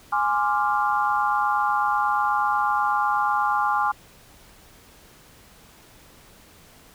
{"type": "chord", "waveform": "sine", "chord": "D half-diminished seventh", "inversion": "second", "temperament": "equal", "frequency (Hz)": [830.6, 1046.5, 1174.7, 1396.9], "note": ["Ab5", "C6", "D6", "F6"], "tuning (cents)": [0, 0, 0, 0], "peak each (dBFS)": [-23, -26, -25, -27], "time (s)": [0.12, 3.92], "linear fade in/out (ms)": 10, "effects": ["pink hiss -51 dBFS RMS until 6.94 s"]}